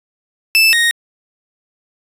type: tone pair in turn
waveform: 30% pulse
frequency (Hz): 2637 / 1864.6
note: E7 / A#6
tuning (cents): 0 / 0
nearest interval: tritone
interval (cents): 600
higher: first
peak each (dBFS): -5 / -8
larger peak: first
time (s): 0.55-0.73 / 0.73-0.91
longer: neither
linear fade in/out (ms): 0
effects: resampled to 32000 Hz